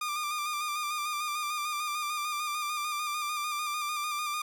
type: tone with vibrato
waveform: sawtooth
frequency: 1200 Hz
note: D6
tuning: 37 cents sharp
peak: -27 dBFS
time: 0.01-4.42 s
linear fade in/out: 5 ms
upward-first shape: square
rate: 6.7 Hz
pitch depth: 30 cents each way
effects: none